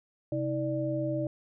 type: tone cluster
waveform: sine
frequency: 132.3 / 318.9 / 591 Hz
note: C3 / D#4 / D5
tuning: +20 / +43 / +11 cents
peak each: -33 / -32 / -32 dBFS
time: 0.32-1.27 s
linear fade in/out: 2 ms
effects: none